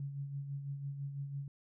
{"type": "tone with tremolo", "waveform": "sine", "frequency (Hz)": 140, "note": "C#3", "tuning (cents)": 18, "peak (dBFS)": -36, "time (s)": [0, 1.48], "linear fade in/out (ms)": 2, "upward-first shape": "sine", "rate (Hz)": 6, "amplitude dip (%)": 50, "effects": []}